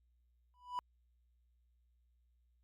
triangle tone with exponential growth, 987.8 Hz, B5, in tune, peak -31 dBFS, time 0.54-0.79 s, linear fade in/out 0 ms, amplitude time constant 53 ms, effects added 60 Hz sine -70 dBFS peak until 2.63 s + Opus 48 kbps

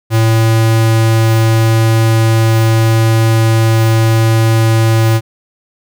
square tone, 112.4 Hz, A2, 37 cents sharp, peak -8 dBFS, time 0.1-5.21 s, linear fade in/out 50 ms, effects none

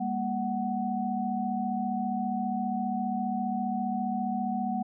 sine tone cluster, 201.2 / 236.1 / 746 Hz, G3 / A#3 / F#5, +45 / +22 / +14 cents, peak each -32 / -32 / -31 dBFS, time 0-4.83 s, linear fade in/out 10 ms, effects none

